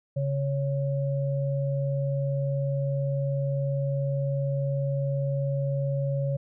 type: tone pair together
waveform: sine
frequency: 138.6 / 554.4 Hz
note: C#3 / C#5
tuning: 0 / 0 cents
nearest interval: 2 octaves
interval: 2400 cents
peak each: -25 / -31 dBFS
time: 0.16-6.37 s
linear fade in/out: 10 ms
effects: none